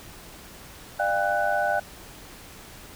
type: tone cluster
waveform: sine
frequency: 599 / 700 / 797 / 1491 Hz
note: D5 / F5 / G5 / F#6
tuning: +34 / +4 / +28 / +13 cents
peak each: -27 dBFS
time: 0.99-1.8 s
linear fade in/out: 10 ms
effects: pink hiss -45 dBFS RMS until 2.95 s

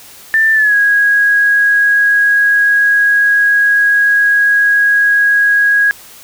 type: tone with pitch glide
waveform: sine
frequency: 1780 to 1651.2 Hz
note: A6 to G#6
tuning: +20 to -10 cents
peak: -7 dBFS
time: 0.34-5.91 s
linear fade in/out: 0 ms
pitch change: -130 cents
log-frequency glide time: 0.53-0.75 s
effects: white hiss -37 dBFS RMS until 6.23 s

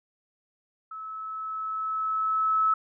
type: tone with level ramp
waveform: sine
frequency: 1299 Hz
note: E6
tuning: 26 cents flat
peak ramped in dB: -36 to -19 dBFS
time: 0.91-2.74 s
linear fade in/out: 5 ms
effects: none

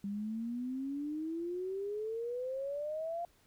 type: exponential sweep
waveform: sine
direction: up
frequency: 197.2 to 698.5 Hz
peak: -35 dBFS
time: 0.04-3.25 s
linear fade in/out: 2 ms
effects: pink hiss -68 dBFS RMS until 3.46 s

